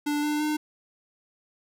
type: tone with pitch steps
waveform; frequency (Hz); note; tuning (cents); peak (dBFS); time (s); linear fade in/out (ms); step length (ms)
square; 294 / 298.4 / 303; D4 / D4 / D#4; +2 / +28 / -46; -25; 0.06-0.57; 10; 170
effects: none